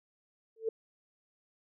sine tone with exponential growth, 446.6 Hz, A4, 26 cents sharp, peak -25 dBFS, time 0.56-0.69 s, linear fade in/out 5 ms, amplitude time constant 27 ms, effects none

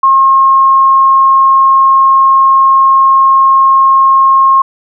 sine tone, 1075 Hz, C6, 47 cents sharp, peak -3 dBFS, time 0.03-4.62 s, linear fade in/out 5 ms, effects none

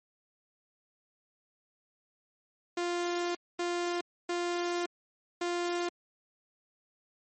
sawtooth tone bursts at uneven times, 349.2 Hz, F4, in tune, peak -26 dBFS, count 4, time 2.77-3.35 / 3.59-4.01 / 4.29-4.86 / 5.41-5.89 s, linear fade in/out 5 ms, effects MP3 32 kbps

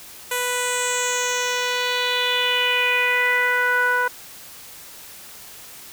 10% pulse tone with low-pass filter sweep, 493.9 Hz, B4, in tune, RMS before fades -21 dBFS, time 0.31-4.08 s, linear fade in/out 5 ms, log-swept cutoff 11000 to 1300 Hz, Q 3.8, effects white hiss -41 dBFS RMS until 5.92 s

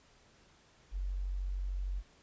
sine tone, 46.62 Hz, F#1, 14 cents sharp, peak -33 dBFS, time 0.91-2.03 s, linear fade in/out 50 ms, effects pink hiss -64 dBFS RMS until 2.22 s + resampled to 16000 Hz

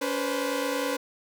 sawtooth tone cluster, 282.7 / 489.7 / 519 Hz, C#4 / B4 / C5, +34 / -15 / -14 cents, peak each -27 dBFS, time 0.01-0.97 s, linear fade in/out 10 ms, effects none

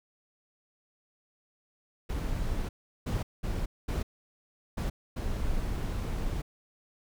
brown noise bursts at uneven times, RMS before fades -31 dBFS, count 6, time 2.09-2.69 / 3.06-3.23 / 3.43-3.66 / 3.88-4.03 / 4.77-4.9 / 5.16-6.42 s, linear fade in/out 10 ms, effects none

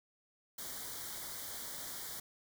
white band-stop noise, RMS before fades -44 dBFS, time 0.58-2.2 s, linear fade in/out 5 ms, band 2200 to 3100 Hz, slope 96 dB/octave, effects none

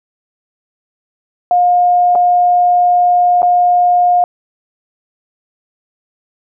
sine tone with dropouts, 712 Hz, F5, 33 cents sharp, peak -7 dBFS, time 1.51-4.24 s, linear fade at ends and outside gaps 1 ms, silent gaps 2.152-2.156 / 3.42-3.429 s, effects none

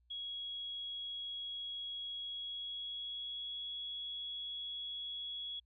sine tone with pitch glide, 3322 to 3351 Hz, G#7 to G#7, 0 to +15 cents, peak -40 dBFS, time 0.1-5.6 s, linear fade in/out 10 ms, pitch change +15 cents, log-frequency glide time 2.17-3.69 s, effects added 60 Hz sine -69 dBFS peak until 5.65 s

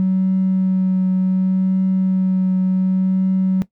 triangle tone with vibrato, 187.4 Hz, F#3, 22 cents sharp, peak -10 dBFS, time 0-3.62 s, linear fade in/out 0 ms, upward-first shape triangle, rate 0.68 Hz, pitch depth 12 cents each way, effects noise-tail reverb RT60 0.1 s tail -18 dB re dry + tanh soft clip ceiling -11 dBFS

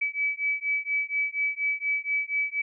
sine beating tone pair, 2290 / 2294.2 Hz, D7 / D7, -44 / -41 cents, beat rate 4.2 Hz, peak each -28 dBFS, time 0.01-2.62 s, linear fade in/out 10 ms, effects none

